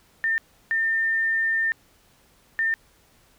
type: tone bursts at uneven times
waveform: sine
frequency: 1805 Hz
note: A6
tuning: 44 cents sharp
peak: -20 dBFS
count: 3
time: 0.24-0.38 / 0.71-1.72 / 2.59-2.74 s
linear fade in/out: 0 ms
effects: pink hiss -59 dBFS RMS until 3.38 s